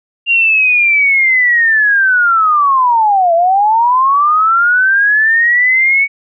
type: linear two-way sweep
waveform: sine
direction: down then up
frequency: 2794 to 659.3 to 2243 Hz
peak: -7 dBFS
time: 0.26-6.08 s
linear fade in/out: 50 ms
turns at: 3.34 s
effects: none